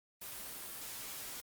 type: noise with comb filter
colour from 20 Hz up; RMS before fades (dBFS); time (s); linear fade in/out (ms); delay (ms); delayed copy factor
white; -45; 0.21-1.41; 10; 12; -0.5
effects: Opus 24 kbps